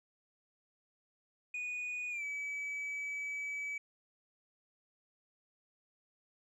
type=tone with pitch glide; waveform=sine; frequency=2468 to 2289 Hz; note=D#7 to D7; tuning=-15 to -45 cents; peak=-34 dBFS; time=1.54-3.78 s; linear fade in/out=5 ms; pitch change=-130 cents; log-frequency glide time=2.1-2.24 s; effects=tanh soft clip ceiling -36 dBFS